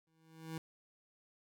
25% pulse tone with exponential growth, 161.1 Hz, E3, 39 cents flat, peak -35 dBFS, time 0.07-0.58 s, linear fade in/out 2 ms, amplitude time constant 110 ms, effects none

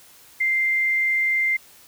sine tone, 2092 Hz, C7, 1 cent flat, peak -18 dBFS, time 0.4-1.57 s, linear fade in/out 10 ms, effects white hiss -50 dBFS RMS until 1.87 s

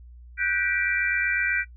sine chord, G major seventh, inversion third, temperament equal with one note detuned, 1480 / 1568 / 1947.2 / 2349 Hz, F#6 / G6 / B6 / D7, 0 / 0 / -25 / 0 cents, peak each -28 dBFS, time 0.37-1.65 s, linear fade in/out 50 ms, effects noise-tail reverb RT60 0.1 s tail -18 dB re dry + added 60 Hz sine -43 dBFS peak until 1.76 s

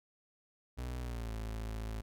35% pulse tone with pitch glide, 61.8 to 54.74 Hz, B1 to A1, +2 to -8 cents, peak -36 dBFS, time 0.77-2.02 s, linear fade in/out 20 ms, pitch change -210 cents, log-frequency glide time 0.99-1.33 s, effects none

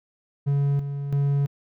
triangle tone with tremolo, 141.2 Hz, C#3, 32 cents sharp, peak -17 dBFS, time 0.46-1.47 s, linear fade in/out 20 ms, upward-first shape square, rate 1.5 Hz, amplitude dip 60%, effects none

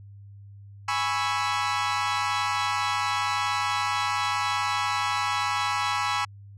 sawtooth chord, C# minor seventh, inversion second, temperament equal, 830.6 / 987.8 / 1108.7 / 1318.5 Hz, G#5 / B5 / C#6 / E6, 0 / 0 / 0 / 0 cents, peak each -26 dBFS, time 0.88-6.25 s, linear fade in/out 5 ms, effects added 100 Hz sine -43 dBFS peak until 6.57 s + low-pass 6000 Hz 12 dB/octave

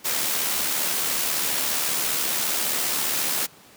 white noise with amplitude modulation, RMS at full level -23 dBFS, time 0.04-3.47 s, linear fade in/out 20 ms, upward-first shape sine, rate 74.7 Hz, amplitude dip 35%, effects pink hiss -50 dBFS RMS until 3.76 s + high-pass 150 Hz 12 dB/octave

